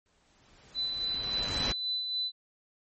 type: noise with exponential growth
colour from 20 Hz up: pink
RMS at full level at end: -31 dBFS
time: 0.06-1.72 s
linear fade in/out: 0 ms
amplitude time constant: 360 ms
type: tone with tremolo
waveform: sine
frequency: 4000 Hz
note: B7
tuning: 21 cents sharp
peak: -28 dBFS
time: 0.74-2.32 s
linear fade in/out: 50 ms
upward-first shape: sine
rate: 3.6 Hz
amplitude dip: 40%
effects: MP3 32 kbps